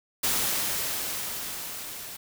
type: noise with level ramp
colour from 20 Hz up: white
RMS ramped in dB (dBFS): -25 to -40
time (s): 0.23-2.17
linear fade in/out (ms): 10
effects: none